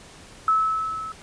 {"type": "tone with level ramp", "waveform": "sine", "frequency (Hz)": 1300, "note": "E6", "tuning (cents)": -24, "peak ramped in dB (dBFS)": [-15, -31], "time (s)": [0.48, 1.12], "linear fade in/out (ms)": 2, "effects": ["pink hiss -46 dBFS RMS until 1.22 s", "resampled to 22050 Hz"]}